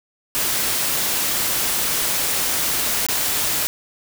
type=noise with dropouts; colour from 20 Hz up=white; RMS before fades=-21 dBFS; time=0.35-3.67 s; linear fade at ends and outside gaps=0 ms; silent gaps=3.065-3.086 s; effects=none